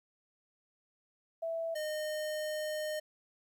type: tone pair in turn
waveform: sine / square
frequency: 659.3 / 612.7 Hz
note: E5 / D#5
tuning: 0 / -27 cents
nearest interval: minor second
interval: 127 cents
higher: first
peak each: -33 / -35 dBFS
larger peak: first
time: 1.42-1.75 / 1.75-3 s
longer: second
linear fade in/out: 10 ms
effects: 12-bit